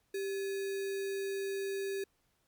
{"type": "tone with sample-and-hold", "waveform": "sine", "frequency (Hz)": 392, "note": "G4", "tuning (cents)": 0, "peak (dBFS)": -33, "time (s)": [0.14, 2.04], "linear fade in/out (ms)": 5, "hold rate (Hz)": 2100, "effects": ["pink hiss -75 dBFS RMS until 2.47 s", "MP3 96 kbps"]}